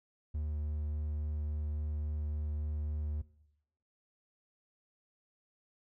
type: tone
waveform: triangle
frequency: 75.3 Hz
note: D2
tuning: 44 cents sharp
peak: -31 dBFS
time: 0.34-3.22 s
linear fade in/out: 10 ms
effects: noise-tail reverb RT60 0.8 s tail -18 dB re dry